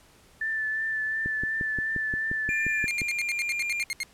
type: tone with vibrato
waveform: sine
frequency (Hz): 1760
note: A6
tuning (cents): 0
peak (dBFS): -26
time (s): 0.41-2.86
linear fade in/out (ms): 5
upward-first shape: triangle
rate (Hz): 2.8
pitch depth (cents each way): 23
type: click train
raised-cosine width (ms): 3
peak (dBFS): -21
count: 11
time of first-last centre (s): 1.26-3.017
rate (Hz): 5.69
type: tone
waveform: triangle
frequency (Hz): 2396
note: D7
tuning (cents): +34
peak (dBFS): -26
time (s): 2.49-3.84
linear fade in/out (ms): 2
type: tone bursts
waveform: sawtooth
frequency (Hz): 2137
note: C7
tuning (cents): +36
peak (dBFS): -24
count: 12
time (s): 2.88-4.032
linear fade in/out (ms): 0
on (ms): 30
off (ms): 72
effects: pink hiss -57 dBFS RMS until 4.13 s + low-pass 12000 Hz 12 dB/octave